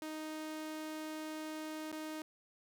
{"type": "tone with dropouts", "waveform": "sawtooth", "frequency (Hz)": 311.1, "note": "D#4", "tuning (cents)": 0, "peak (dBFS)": -37, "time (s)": [0.02, 2.22], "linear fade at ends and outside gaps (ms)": 1, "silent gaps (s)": [1.918, 1.925], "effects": []}